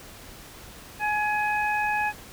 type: harmonic tone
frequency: 841 Hz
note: G#5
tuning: 22 cents sharp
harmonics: 1 / 2 / 3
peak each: -25 / -28 / -30 dBFS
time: 0.99-2.13 s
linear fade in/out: 50 ms
effects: pink hiss -45 dBFS RMS until 2.32 s